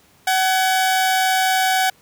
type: tone pair together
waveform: sawtooth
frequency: 754 / 1683.9 Hz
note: F#5 / G#6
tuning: +32 / +23 cents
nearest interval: octave + major second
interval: 1391 cents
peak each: -12 / -22 dBFS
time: 0.27-1.9 s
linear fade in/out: 5 ms
effects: pink hiss -54 dBFS RMS until 2.01 s + high-pass 80 Hz 12 dB/octave